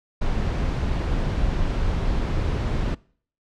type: noise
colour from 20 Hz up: brown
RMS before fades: -23 dBFS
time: 0.21-2.95 s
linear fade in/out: 10 ms
effects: noise-tail reverb RT60 0.5 s tail -23 dB re dry + low-pass 5000 Hz 12 dB/octave